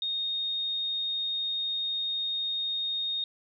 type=tone; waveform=sine; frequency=3704 Hz; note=A#7; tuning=12 cents flat; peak=-28 dBFS; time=0.02-3.24 s; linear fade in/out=2 ms; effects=none